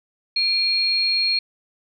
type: tone pair together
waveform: sine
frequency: 2400 / 4264 Hz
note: D7 / C8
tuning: +37 / +32 cents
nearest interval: minor seventh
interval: 995 cents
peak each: -25 / -18 dBFS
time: 0.36-1.39 s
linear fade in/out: 5 ms
effects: none